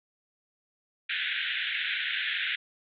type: band-pass noise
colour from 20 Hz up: pink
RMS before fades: -31 dBFS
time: 1.09-2.56 s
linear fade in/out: 10 ms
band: 1500 to 3700 Hz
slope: 96 dB/octave
effects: none